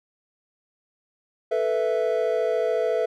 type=chord; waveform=triangle; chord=A suspended second; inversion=none; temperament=equal; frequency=440 / 493.9 / 659.3 Hz; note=A4 / B4 / E5; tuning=0 / 0 / 0 cents; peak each=-23 dBFS; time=1.51-3.06 s; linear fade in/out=10 ms; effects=tanh soft clip ceiling -9 dBFS